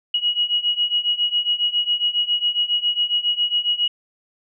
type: beating tone pair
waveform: sine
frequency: 2900 / 2907.3 Hz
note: F#7 / F#7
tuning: -35 / -31 cents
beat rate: 7.3 Hz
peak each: -22 / -20 dBFS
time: 0.14-3.88 s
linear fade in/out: 5 ms
effects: none